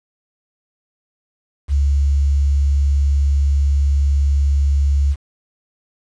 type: tone with quantisation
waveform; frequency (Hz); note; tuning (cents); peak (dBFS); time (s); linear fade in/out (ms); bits
sine; 70.4; C#2; +27; -12; 1.68-5.16; 50; 7
effects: resampled to 22050 Hz